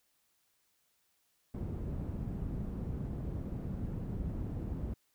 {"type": "low-pass noise", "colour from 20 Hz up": "white", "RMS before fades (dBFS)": -38, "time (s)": [1.54, 4.94], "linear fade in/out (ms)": 5, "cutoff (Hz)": 160, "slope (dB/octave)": 12, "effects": ["white hiss -75 dBFS RMS until 5.14 s"]}